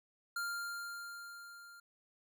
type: tone with level ramp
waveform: square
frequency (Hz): 1396.9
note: F6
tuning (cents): 0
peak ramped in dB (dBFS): -36 to -54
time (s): 0.36-1.8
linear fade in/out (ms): 5
effects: none